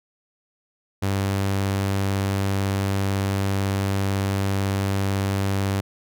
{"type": "tone", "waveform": "sawtooth", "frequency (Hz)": 98, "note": "G2", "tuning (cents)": 0, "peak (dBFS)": -17, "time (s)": [1.02, 5.81], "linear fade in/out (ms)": 10, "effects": []}